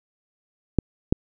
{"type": "clicks", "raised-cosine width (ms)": 3, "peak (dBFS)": -4, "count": 2, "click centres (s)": [0.787, 1.125], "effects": []}